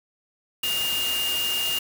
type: tone in noise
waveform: sine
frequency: 2826 Hz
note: F7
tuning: 20 cents sharp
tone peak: -24 dBFS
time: 0.63-1.79 s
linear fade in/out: 5 ms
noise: white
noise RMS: -30 dBFS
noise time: 0.63-1.79 s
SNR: +3 dB
effects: none